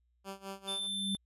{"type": "tone with tremolo", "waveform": "10% pulse", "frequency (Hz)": 194.8, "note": "G3", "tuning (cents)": -11, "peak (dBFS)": -31, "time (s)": [0.24, 0.88], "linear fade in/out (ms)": 50, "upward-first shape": "sine", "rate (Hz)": 4.8, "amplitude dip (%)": 90}
{"type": "tone with exponential growth", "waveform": "sine", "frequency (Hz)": 196, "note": "G3", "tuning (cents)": 0, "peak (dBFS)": -31, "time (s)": [0.5, 1.15], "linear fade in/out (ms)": 0, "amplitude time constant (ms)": 140}
{"type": "tone", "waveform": "square", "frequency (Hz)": 3547, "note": "A7", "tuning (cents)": 13, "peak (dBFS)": -35, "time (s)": [0.67, 1.17], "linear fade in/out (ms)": 20}
{"effects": ["added 60 Hz sine -70 dBFS peak until 1.25 s", "resampled to 32000 Hz"]}